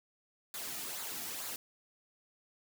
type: noise with flanger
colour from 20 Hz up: white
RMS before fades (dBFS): -41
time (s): 0.54-1.56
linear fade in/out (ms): 2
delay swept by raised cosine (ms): 0.34 to 1.94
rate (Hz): 2.2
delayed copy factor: -0.55
effects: none